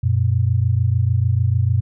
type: tone pair together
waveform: sine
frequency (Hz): 93.5 / 120.24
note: F#2 / B2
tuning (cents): +19 / -46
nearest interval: major third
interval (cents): 435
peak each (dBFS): -17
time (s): 0.03-1.81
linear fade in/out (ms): 10
effects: none